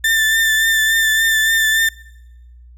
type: tone with vibrato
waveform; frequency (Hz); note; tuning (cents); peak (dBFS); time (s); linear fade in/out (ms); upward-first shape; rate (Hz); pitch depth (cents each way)
35% pulse; 1779; A6; +19; -11; 0.04-1.89; 5; triangle; 3.5; 29
effects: noise-tail reverb RT60 1.0 s tail -23 dB re dry + added 60 Hz sine -39 dBFS peak until 2.77 s